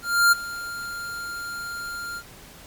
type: tone with ADSR envelope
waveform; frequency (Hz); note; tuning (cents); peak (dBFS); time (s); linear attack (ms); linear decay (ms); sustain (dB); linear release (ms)
square; 1396.9; F6; 0; -13; 0.02-2.23; 300; 18; -18; 60
effects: pink hiss -46 dBFS RMS until 2.66 s + MP3 96 kbps